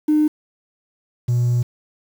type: tone pair in turn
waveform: triangle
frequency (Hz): 303.9 / 121.27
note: D#4 / B2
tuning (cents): -41 / -31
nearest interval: octave + major third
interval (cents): 1590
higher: first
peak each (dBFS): -9 / -12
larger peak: first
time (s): 0.08-0.28 / 1.28-1.63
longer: second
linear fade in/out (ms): 10
effects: tanh soft clip ceiling -10 dBFS + 7-bit